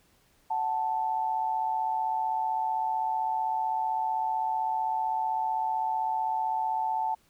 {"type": "tone pair together", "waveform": "sine", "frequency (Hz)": [744.3, 880], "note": ["F#5", "A5"], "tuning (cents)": [10, 0], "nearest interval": "minor third", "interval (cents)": 290, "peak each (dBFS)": [-32, -27], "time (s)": [0.5, 7.15], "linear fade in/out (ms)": 10, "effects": ["pink hiss -65 dBFS RMS until 7.29 s"]}